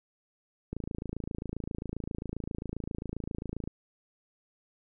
click train, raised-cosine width 3 ms, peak -22 dBFS, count 82, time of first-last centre 0.73-3.675 s, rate 27.5 Hz, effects none

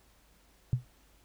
sine tone with exponential decay, 124.2 Hz, B2, 10 cents sharp, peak -20 dBFS, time 0.73-0.85 s, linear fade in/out 0 ms, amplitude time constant 25 ms, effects added 50 Hz sine -65 dBFS peak until 1.24 s + pink hiss -65 dBFS RMS until 1.24 s

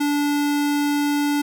square tone, 290.3 Hz, D4, 20 cents flat, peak -19 dBFS, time 0-1.42 s, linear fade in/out 10 ms, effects none

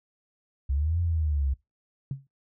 sine linear two-way sweep, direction up then down, 65.41 to 87.31 to 65.41 Hz, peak -23 dBFS, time 0.69-1.54 s, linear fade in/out 10 ms, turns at 1 s
sine tone with exponential decay, 136.5 Hz, C#3, 26 cents flat, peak -25 dBFS, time 2.11-2.27 s, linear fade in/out 2 ms, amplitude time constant 34 ms
effects noise-tail reverb RT60 0.2 s tail -22 dB re dry

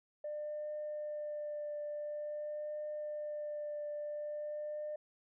sine tone with vibrato, 597 Hz, D5, 28 cents sharp, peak -37 dBFS, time 0.24-4.96 s, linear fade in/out 5 ms, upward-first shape triangle, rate 0.48 Hz, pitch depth 16 cents each way, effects tanh soft clip ceiling -34 dBFS

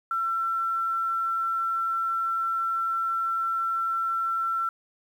sine tone with quantisation, 1347 Hz, E6, 37 cents sharp, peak -24 dBFS, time 0.11-4.69 s, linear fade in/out 2 ms, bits 9, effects none

